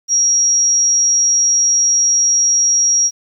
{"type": "tone", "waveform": "sine", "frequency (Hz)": 5660, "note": "F8", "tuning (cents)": 22, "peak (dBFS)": -10, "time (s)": [0.08, 3.11], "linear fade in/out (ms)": 50, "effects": ["8-bit"]}